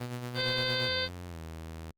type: tone with tremolo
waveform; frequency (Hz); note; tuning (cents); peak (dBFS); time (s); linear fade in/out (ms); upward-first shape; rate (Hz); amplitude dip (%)
sawtooth; 122.6; B2; -12; -29; 0-0.89; 10; sine; 8.7; 55
type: harmonic tone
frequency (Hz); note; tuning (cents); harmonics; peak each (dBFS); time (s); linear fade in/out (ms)
515; C5; -28; 1 / 2 / 3 / 4 / 5 / 6 / 7 / 8 / 9; -35 / -44 / -36 / -39 / -44 / -41 / -35 / -41 / -35; 0.34-1.09; 50
type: tone with pitch glide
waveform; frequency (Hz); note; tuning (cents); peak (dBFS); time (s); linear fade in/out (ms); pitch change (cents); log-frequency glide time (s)
sawtooth; 88.7 to 80.87; F2 to E2; +27 to -33; -36; 0.88-1.91; 5; -160; 1.27-1.39
effects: Opus 24 kbps

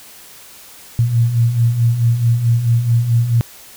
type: beating tone pair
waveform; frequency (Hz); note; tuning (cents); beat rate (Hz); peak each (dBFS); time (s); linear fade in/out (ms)
sine; 114.1 / 118.7; A#2 / A#2; -37 / +32; 4.6; -19 / -12; 0.99-3.41; 0
effects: white hiss -40 dBFS RMS until 3.76 s

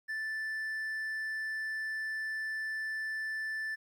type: tone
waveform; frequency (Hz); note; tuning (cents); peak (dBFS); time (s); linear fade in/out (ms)
triangle; 1760; A6; 0; -32; 0.08-3.76; 20
effects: 12-bit

